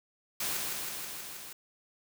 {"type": "noise with echo", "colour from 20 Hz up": "white", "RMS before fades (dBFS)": -33, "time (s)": [0.4, 0.57], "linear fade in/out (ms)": 5, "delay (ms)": 160, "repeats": 6, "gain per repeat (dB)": -2, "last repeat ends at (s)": 1.53, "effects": []}